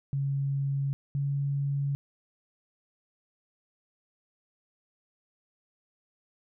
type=tone pair in turn; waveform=sine; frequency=138.59 / 140.44 Hz; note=C#3 / C#3; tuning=0 / +23 cents; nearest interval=unison; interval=23 cents; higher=second; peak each=-26 dBFS; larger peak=neither; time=0.13-0.93 / 1.15-1.95 s; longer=neither; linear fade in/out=0 ms; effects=none